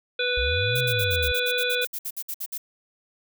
harmonic tone, 493.9 Hz, B4, in tune, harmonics 1 / 3 / 5 / 7 / 8, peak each -27 / -28 / -29 / -29 / -33 dBFS, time 0.19-1.85 s, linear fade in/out 5 ms
sine linear two-way sweep, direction up then down, 55.6 to 130.81 to 67.4 Hz, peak -26 dBFS, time 0.37-1.32 s, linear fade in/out 5 ms, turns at 0.8 s
violet noise bursts, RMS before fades -31 dBFS, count 16, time 0.75-2.58 s, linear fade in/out 10 ms, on 60 ms, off 58 ms
effects none

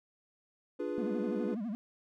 triangle chord, D diminished seventh, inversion none, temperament equal, 293.7 / 349.2 / 415.3 / 493.9 Hz, D4 / F4 / Ab4 / Cb5, 0 / 0 / 0 / 0 cents, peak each -37 dBFS, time 0.79-1.55 s, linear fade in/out 10 ms
triangle tone with vibrato, 220 Hz, A3, in tune, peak -32 dBFS, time 0.98-1.75 s, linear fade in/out 0 ms, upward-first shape sine, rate 12 Hz, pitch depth 190 cents each way
effects none

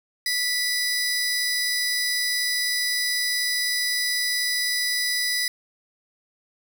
sawtooth tone pair together, 1973 / 4972 Hz, B6 / D#8, -2 / -2 cents, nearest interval octave + major third, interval 1600 cents, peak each -22 dBFS, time 0.26-5.48 s, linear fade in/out 2 ms, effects none

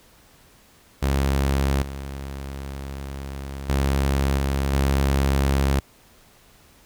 sawtooth tone with level steps, 68.5 Hz, C#2, 20 cents flat, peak -15 / -27 / -15 / -17 / -14 dBFS, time 1.02-5.8 s, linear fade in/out 10 ms, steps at 1.82 / 3.69 / 4.38 / 4.73 s, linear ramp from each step 5 ms, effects pink hiss -54 dBFS RMS until 6.85 s

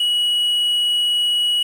triangle tone with quantisation, 2919 Hz, F#7, 24 cents flat, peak -14 dBFS, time 0-1.63 s, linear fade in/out 5 ms, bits 7, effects none

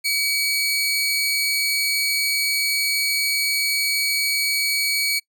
sawtooth tone pair together, 2272 / 4311 Hz, C#7 / C#8, +42 / -49 cents, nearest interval major seventh, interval 1109 cents, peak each -18 / -21 dBFS, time 0.04-5.2 s, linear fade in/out 20 ms, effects noise-tail reverb RT60 0.1 s tail -23 dB re dry

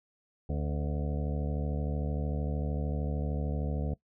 harmonic tone with a mistuned harmonic, 73.2 Hz, D2, 5 cents flat, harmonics 1 / 2 / 3 / 4 / 6 / 7 / 8 / 9 / 10, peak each -32 / -34 / -39 / -43 / -43 / -44 / -48 / -50 / -49 dBFS, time 0.49-3.94 s, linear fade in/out 5 ms, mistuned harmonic 8, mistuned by +30 cents, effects noise-tail reverb RT60 0.1 s tail -20 dB re dry

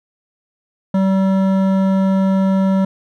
triangle tone with hard clipping, 191.9 Hz, G3, 37 cents flat, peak -14 dBFS, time 0.94-2.85 s, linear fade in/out 5 ms, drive 16 dB, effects none

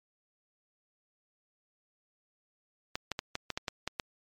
clicks, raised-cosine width 0.2 ms, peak -15 dBFS, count 9, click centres 2.955 / 3.117 / 3.191 / 3.354 / 3.503 / 3.575 / 3.682 / 3.876 / 3.998 s, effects MP3 96 kbps

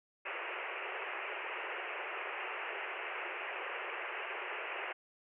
white band-pass noise, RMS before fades -41 dBFS, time 0.25-4.93 s, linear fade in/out 10 ms, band 350 to 2800 Hz, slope 96 dB/octave, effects none

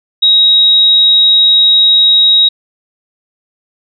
sine tone, 3802 Hz, A#7, 33 cents sharp, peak -4 dBFS, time 0.22-2.49 s, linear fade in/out 10 ms, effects none

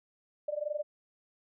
sine tone with amplitude modulation, 596 Hz, D5, 25 cents sharp, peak -28 dBFS, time 0.48-0.83 s, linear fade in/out 5 ms, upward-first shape sine, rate 22.4 Hz, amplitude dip 90%, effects none

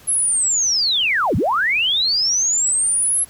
sine linear two-way sweep, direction down then up, 11175 to 65.41 to 11175 Hz, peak -15 dBFS, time 0.07-3.25 s, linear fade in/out 20 ms, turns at 1.36 s, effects pink hiss -46 dBFS RMS until 3.29 s

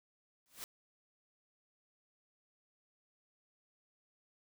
white noise with exponential growth, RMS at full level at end -41 dBFS, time 0.46-0.64 s, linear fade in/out 0 ms, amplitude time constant 39 ms, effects none

